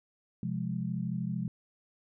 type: chord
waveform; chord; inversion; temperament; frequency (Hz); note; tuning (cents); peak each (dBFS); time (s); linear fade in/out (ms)
sine; F minor; second; equal with one note detuned; 129.61 / 174.61 / 207.7; C3 / F3 / Ab3; -16 / 0 / 0; -36 / -34 / -36; 0.43-1.48; 2
effects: none